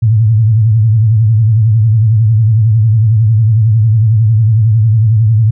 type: tone with vibrato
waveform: sine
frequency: 110.2 Hz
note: A2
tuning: 3 cents sharp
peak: -5 dBFS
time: 0.02-5.51 s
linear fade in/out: 10 ms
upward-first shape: triangle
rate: 11 Hz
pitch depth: 130 cents each way
effects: none